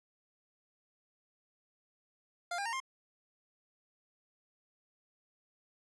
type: tone with pitch steps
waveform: 25% pulse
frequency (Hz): 698.5 / 802.4 / 921.7 / 1058.7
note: F5 / G5 / A#5 / C6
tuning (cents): 0 / +40 / -20 / +20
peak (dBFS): -31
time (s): 2.51-2.802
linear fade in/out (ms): 5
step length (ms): 73
effects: resampled to 22050 Hz